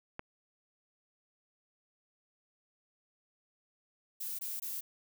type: click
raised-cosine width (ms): 0.5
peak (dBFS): -24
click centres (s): 0.194
type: noise bursts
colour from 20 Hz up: violet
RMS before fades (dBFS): -39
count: 3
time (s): 4.2-4.81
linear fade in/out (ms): 10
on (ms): 190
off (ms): 20
effects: none